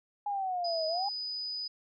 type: exponential two-way sweep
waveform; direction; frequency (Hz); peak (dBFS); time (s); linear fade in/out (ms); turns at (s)
sine; down then up; 830.6 to 625 to 830.6; -30; 0.26-1.09; 5; 0.87
type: tone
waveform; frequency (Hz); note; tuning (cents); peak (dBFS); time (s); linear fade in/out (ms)
sine; 4978; D#8; 0; -34; 0.64-1.68; 10
effects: none